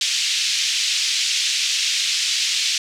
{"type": "band-pass noise", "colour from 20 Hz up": "pink", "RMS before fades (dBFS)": -21, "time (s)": [0.01, 2.78], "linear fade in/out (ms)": 2, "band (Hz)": [2700, 6600], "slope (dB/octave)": 24, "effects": []}